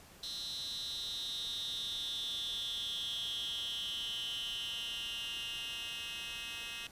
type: tone with high-pass filter sweep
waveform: 10% pulse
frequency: 233.1 Hz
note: A#3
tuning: in tune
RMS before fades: -40 dBFS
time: 0.23-6.87 s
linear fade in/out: 2 ms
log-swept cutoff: 4100 to 2500 Hz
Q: 9.8
effects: pink hiss -57 dBFS RMS until 6.91 s + resampled to 32000 Hz